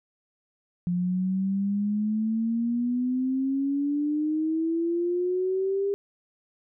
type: exponential sweep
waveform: sine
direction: up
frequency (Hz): 175 to 402.8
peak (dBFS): -23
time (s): 0.87-5.94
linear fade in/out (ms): 0
effects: none